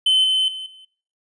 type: tone with level steps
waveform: triangle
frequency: 3058 Hz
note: G7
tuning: 44 cents flat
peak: -12 / -15 / -28 / -42 dBFS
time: 0.06-0.85 s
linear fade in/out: 5 ms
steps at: 0.24 / 0.48 / 0.66 s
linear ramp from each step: 2 ms
effects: noise-tail reverb RT60 0.6 s tail -22 dB re dry + resampled to 22050 Hz